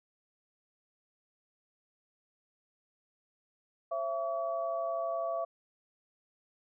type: tone cluster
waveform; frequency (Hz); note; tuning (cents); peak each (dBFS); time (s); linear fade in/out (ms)
sine; 537 / 669 / 1139; C5 / E5 / C#6; +45 / +25 / +47; -40 / -32 / -39; 3.91-5.45; 10
effects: none